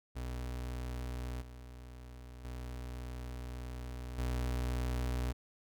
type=tone with level steps; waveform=35% pulse; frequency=61.74 Hz; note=B1; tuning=in tune; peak=-36 / -46 / -39 / -31 dBFS; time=0.15-5.33 s; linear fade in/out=20 ms; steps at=1.41 / 2.44 / 4.18 s; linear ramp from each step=10 ms; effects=none